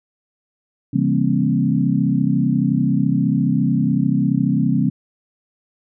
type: tone cluster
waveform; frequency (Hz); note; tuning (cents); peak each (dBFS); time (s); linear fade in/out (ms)
sine; 137.8 / 169.1 / 201 / 236.1 / 270.3; C#3 / E3 / G3 / A#3 / C#4; -10 / +44 / +44 / +22 / -44; -21; 0.93-4.9; 10
effects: none